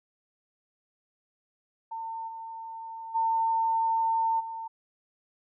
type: tone with level steps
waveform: sine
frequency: 903 Hz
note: A5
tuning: 45 cents sharp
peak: -33 / -37 / -23 / -34 dBFS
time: 1.91-4.68 s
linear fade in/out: 10 ms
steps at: 2.27 / 3.14 / 4.39 s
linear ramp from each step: 20 ms
effects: none